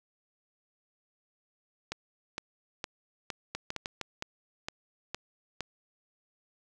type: two click trains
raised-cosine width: 0.2 ms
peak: -17 / -17 dBFS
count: 4 / 9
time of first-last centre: 3.55-4.013 / 1.92-5.607 s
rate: 6.48 / 2.17 Hz
effects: none